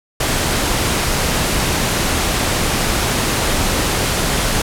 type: noise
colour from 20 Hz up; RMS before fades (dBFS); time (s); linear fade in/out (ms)
pink; -17; 0.2-4.62; 5
effects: low-pass 12000 Hz 12 dB/octave